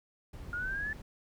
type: noise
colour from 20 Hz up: brown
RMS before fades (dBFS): -44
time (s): 0.33-1.02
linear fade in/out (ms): 5
type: linear sweep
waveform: sine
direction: up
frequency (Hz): 1407 to 1760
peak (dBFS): -33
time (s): 0.53-0.93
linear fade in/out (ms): 2
effects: none